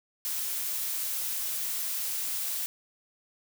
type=noise; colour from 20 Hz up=blue; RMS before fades=-32 dBFS; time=0.25-2.66 s; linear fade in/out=0 ms; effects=none